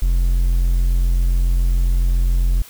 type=tone; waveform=triangle; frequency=43.65 Hz; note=F1; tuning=in tune; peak=-11 dBFS; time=0.02-2.62 s; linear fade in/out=0 ms; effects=white hiss -42 dBFS RMS until 2.69 s